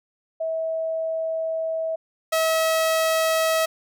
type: tone pair in turn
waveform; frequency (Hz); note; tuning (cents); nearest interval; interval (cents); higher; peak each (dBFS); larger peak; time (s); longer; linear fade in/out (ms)
sine / sawtooth; 647 / 644; E5 / E5; -32 / -41; unison; 9; first; -23 / -15; second; 0.4-1.96 / 2.32-3.66; first; 10
effects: none